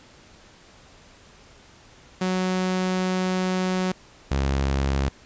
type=tone pair in turn; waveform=sawtooth; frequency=185 / 68.18 Hz; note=F#3 / C#2; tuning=0 / -28 cents; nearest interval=octave + perfect fourth; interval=1728 cents; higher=first; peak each=-18 / -17 dBFS; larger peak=second; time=2.21-3.92 / 4.31-5.09 s; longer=first; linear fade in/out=5 ms; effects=pink hiss -51 dBFS RMS until 5.25 s + resampled to 16000 Hz